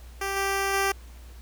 10% pulse tone with level steps, 392 Hz, G4, in tune, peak -19 / -16 / -14 dBFS, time 0.21-0.92 s, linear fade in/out 5 ms, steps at 0.36 / 0.73 s, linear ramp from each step 10 ms, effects added 60 Hz sine -42 dBFS peak until 1.41 s + pink hiss -54 dBFS RMS until 1.41 s

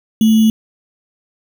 sine tone with sample-and-hold, 220 Hz, A3, in tune, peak -7 dBFS, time 0.21-0.5 s, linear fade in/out 2 ms, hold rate 3150 Hz, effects none

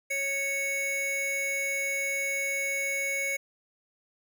square tone pair together, 551.5 / 2217 Hz, C#5 / C#7, -9 / 0 cents, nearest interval 2 octaves, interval 2409 cents, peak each -37 / -29 dBFS, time 0.1-3.37 s, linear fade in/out 10 ms, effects none

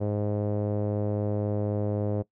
sawtooth tone with low-pass filter, 103.83 Hz, G#2, in tune, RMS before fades -28 dBFS, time 0-2.23 s, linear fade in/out 20 ms, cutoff 540 Hz, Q 2.6, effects noise-tail reverb RT60 0.1 s tail -19 dB re dry

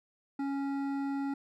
triangle tone with hard clipping, 277.2 Hz, C#4, in tune, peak -33 dBFS, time 0.39-1.34 s, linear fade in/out 5 ms, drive 15 dB, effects none

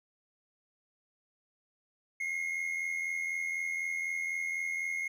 triangle tone pair together, 2068 / 2152 Hz, C7 / C7, -21 / +48 cents, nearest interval minor second, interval 69 cents, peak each -38 / -31 dBFS, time 2.2-5.08 s, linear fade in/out 5 ms, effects none

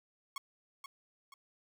sawtooth tone with echo, 1099 Hz, C#6, 15 cents flat, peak -34 dBFS, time 0.36-0.38 s, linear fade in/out 2 ms, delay 480 ms, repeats 2, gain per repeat -7 dB, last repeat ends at 1.34 s, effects none

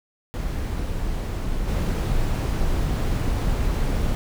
brown noise with level steps, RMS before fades -26 / -22 dBFS, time 0.34-4.15 s, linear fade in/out 0 ms, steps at 1.67 s, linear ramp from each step 20 ms, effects none

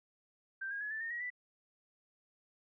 sine tone with pitch steps, 1568 / 1629.9 / 1694.2 / 1761 / 1830.5 / 1902.8 / 1977.8 Hz, G6 / G#6 / G#6 / A6 / A#6 / A#6 / B6, 0 / -33 / +34 / +1 / -32 / +35 / +2 cents, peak -37 dBFS, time 0.61-1.303 s, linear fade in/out 10 ms, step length 99 ms, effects none

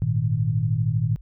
sine chord, Ab suspended second, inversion none, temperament equal, 103.83 / 116.54 / 155.56 Hz, Ab2 / Bb2 / Eb3, 0 / 0 / 0 cents, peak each -26 / -22 / -25 dBFS, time 0.02-1.16 s, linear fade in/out 0 ms, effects added 50 Hz sine -41 dBFS peak until 1.21 s

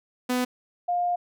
sawtooth / sine tone pair in turn, 249.9 / 706.8 Hz, B3 / F5, +21 / +21 cents, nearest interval octave + tritone, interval 1800 cents, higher second, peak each -19 / -22 dBFS, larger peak first, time 0.29-0.45 / 0.88-1.16 s, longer second, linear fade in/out 10 ms, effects none

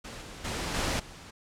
pink noise with level steps, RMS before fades -42 / -44 / -33 / -29 / -47 dBFS, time 0.04-1.31 s, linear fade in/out 10 ms, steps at 0.21 / 0.44 / 0.74 / 0.99 s, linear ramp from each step 10 ms, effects low-pass 8000 Hz 12 dB/octave

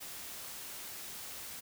white noise, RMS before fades -45 dBFS, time 0-1.61 s, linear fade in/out 20 ms, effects none

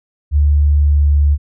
sine tone with pitch glide, 73.1 to 72.6 Hz, D2 to D2, -7 to -19 cents, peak -8 dBFS, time 0.31-1.38 s, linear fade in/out 50 ms, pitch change -12 cents, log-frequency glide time 0.79-1.13 s, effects none

